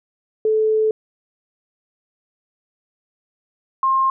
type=tone pair in turn; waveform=sine; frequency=435.2 / 1063.6 Hz; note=A4 / C6; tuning=-19 / +28 cents; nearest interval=octave + minor third; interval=1547 cents; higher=second; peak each=-14 dBFS; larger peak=neither; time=0.45-0.91 / 3.83-4.1 s; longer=first; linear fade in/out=2 ms; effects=none